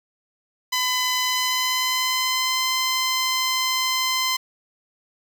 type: tone with pitch glide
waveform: 10% pulse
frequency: 1009 to 1033.2 Hz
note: B5 to C6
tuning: +37 to -22 cents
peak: -12 dBFS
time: 0.72-4.37 s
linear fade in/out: 10 ms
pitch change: +41 cents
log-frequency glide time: 1.21-2.66 s
effects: none